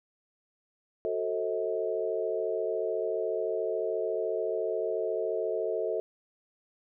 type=chord; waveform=sine; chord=F# diminished seventh; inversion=none; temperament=just; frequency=370 / 444 / 532.8 / 639.4 Hz; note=F#4 / A4 / C5 / Eb5; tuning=0 / +16 / +31 / +47 cents; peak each=-35 / -31 / -37 / -33 dBFS; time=1.05-6 s; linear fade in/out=0 ms; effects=none